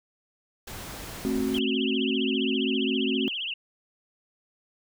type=noise; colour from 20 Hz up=pink; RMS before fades=-39 dBFS; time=0.67-1.59 s; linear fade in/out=5 ms
type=chord; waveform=sine; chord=F# diminished; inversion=first; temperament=just; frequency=222 / 266.4 / 370 Hz; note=A3 / C4 / F#4; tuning=+16 / +31 / 0 cents; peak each=-29 / -27 / -30 dBFS; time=1.25-3.28 s; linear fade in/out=0 ms
type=tone with vibrato; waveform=sine; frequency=2960 Hz; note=F#7; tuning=in tune; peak=-29 dBFS; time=1.54-3.54 s; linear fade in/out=5 ms; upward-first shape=triangle; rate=15 Hz; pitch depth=230 cents each way
effects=none